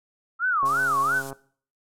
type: tone with vibrato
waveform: sine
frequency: 1285 Hz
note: E6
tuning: 45 cents flat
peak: -20 dBFS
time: 0.39-1.23 s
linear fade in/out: 50 ms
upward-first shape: sine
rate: 2.9 Hz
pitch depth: 290 cents each way
type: click train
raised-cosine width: 1 ms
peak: -23 dBFS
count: 96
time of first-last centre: 0.63-1.329 s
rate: 136 Hz
type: noise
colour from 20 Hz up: violet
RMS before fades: -33 dBFS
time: 0.65-1.31 s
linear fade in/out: 10 ms
effects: noise-tail reverb RT60 0.5 s tail -19 dB re dry + low-pass 9000 Hz 12 dB/octave